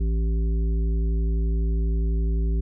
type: harmonic tone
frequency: 55.5 Hz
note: A1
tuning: 16 cents sharp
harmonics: 1 / 3 / 5 / 7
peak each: -20 / -32 / -39 / -38 dBFS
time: 0-2.61 s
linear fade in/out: 10 ms
effects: none